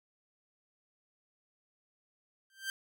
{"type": "tone with exponential growth", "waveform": "sawtooth", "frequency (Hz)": 1570, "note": "G6", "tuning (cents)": 2, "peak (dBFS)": -28, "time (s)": [2.5, 2.7], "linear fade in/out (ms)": 1, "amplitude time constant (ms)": 43, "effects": []}